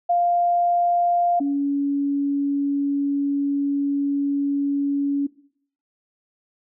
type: tone pair in turn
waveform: sine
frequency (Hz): 698.5 / 282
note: F5 / C#4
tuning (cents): 0 / +30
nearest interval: octave + major third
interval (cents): 1570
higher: first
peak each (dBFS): -16 / -19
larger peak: first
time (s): 0.09-1.4 / 1.4-5.27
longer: second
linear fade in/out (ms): 10
effects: noise-tail reverb RT60 0.6 s tail -19 dB re dry